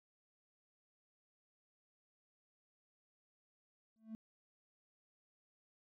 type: tone with exponential growth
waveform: triangle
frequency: 221.3 Hz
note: A3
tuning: 10 cents sharp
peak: -37 dBFS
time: 3.96-4.15 s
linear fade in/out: 0 ms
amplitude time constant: 40 ms
effects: tanh soft clip ceiling -39 dBFS